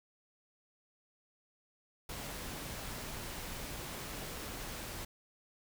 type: noise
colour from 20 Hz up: pink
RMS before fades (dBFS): -43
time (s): 2.09-5.05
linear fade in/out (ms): 5
effects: none